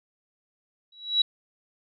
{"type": "tone with exponential growth", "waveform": "sine", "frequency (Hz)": 3900, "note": "B7", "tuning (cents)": -23, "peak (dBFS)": -15, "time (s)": [0.92, 1.22], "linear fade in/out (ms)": 5, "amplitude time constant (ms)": 65, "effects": []}